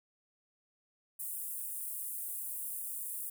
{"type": "high-pass noise", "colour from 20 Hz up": "pink", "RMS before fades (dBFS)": -40, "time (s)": [1.19, 3.3], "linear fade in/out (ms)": 10, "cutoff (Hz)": 8900, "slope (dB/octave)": 48, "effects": []}